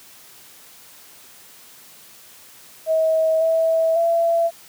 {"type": "tone with pitch steps", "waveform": "sine", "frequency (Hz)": [640, 651, 672], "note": ["D#5", "E5", "E5"], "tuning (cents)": [49, -22, 33], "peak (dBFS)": -15, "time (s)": [2.86, 4.51], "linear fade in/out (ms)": 50, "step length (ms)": 550, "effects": ["white hiss -46 dBFS RMS until 4.68 s", "high-pass 80 Hz 12 dB/octave"]}